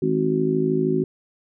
harmonic tone, 53 Hz, G#1, 36 cents sharp, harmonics 3 / 4 / 5 / 6 / 7, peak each -25 / -29 / -24 / -32 / -21 dBFS, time 0.02-1.04 s, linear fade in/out 5 ms, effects none

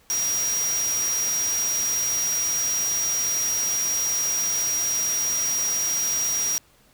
sine tone in noise, 5720 Hz, F8, 41 cents sharp, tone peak -22 dBFS, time 0.1-6.58 s, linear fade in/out 0 ms, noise white, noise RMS -31 dBFS, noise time 0.1-6.58 s, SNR +6 dB, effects pink hiss -58 dBFS RMS until 6.93 s

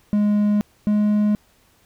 triangle tone pair in turn, 207.7 / 209.3 Hz, G#3 / G#3, 0 / +14 cents, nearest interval unison, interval 14 cents, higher second, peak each -13 dBFS, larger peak neither, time 0.13-0.61 / 0.87-1.35 s, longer neither, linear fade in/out 0 ms, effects pink hiss -58 dBFS RMS until 1.85 s

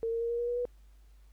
sine tone with pitch steps, 455.7 / 461 / 466.4 / 471.8 / 477.3 / 482.8 / 488.4 Hz, A#4 / A#4 / A#4 / A#4 / A#4 / B4 / B4, -39 / -19 / +1 / +21 / +41 / -39 / -19 cents, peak -29 dBFS, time 0.03-0.653 s, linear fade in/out 0 ms, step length 89 ms, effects added 50 Hz sine -54 dBFS peak until 1.32 s + pink hiss -71 dBFS RMS until 1.32 s

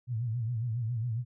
sine tone with vibrato, 116.54 Hz, A#2, in tune, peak -29 dBFS, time 0.07-1.25 s, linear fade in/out 50 ms, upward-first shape sine, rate 7.3 Hz, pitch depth 120 cents each way, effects none

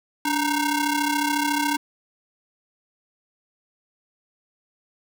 sawtooth ring-modulated tone, 614 Hz, D#5, 23 cents flat, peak -14 dBFS, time 0.25-1.77 s, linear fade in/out 5 ms, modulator 324 Hz, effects none

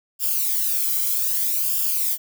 violet noise with flanger, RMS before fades -22 dBFS, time 0.19-2.18 s, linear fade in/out 50 ms, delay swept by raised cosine 0.49 to 1.12 ms, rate 0.63 Hz, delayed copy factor -0.7, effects none

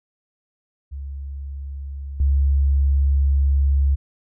sine tone with level steps, 69.3 Hz, C#2, in tune, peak -28 / -14 dBFS, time 0.91-3.96 s, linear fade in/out 20 ms, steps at 2.2 s, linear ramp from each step 2 ms, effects none

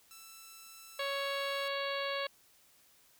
5% pulse tone, 1327 Hz, E6, 11 cents sharp, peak -39 dBFS, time 0.11-1.68 s, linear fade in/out 0 ms
harmonic tone, 556 Hz, C#5, 5 cents sharp, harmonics 1 / 2 / 3 / 4 / 5 / 6 / 7 / 8, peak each -37 / -40 / -42 / -43 / -44 / -45 / -45 / -46 dBFS, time 0.99-2.27 s, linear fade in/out 5 ms
effects white hiss -65 dBFS RMS until 3.19 s

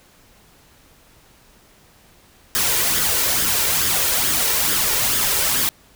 white noise with flanger, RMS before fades -19 dBFS, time 2.55-5.69 s, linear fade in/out 0 ms, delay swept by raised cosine 0.58 to 2.18 ms, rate 2.3 Hz, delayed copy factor +0.5, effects pink hiss -52 dBFS RMS until 5.95 s

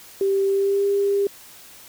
sine tone with pitch glide, 391.4 to 400.1 Hz, G4 to G4, -3 to +35 cents, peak -17 dBFS, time 0.21-1.27 s, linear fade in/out 2 ms, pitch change +38 cents, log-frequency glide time 0.48-0.86 s, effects white hiss -45 dBFS RMS until 1.88 s

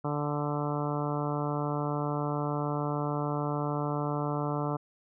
harmonic tone, 146.83 Hz, D3, in tune, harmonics 1 / 2 / 3 / 4 / 5 / 6 / 7 / 8 / 9, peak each -32 / -35 / -37 / -38 / -39 / -40 / -40 / -41 / -42 dBFS, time 0.04-4.77 s, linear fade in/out 10 ms, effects none

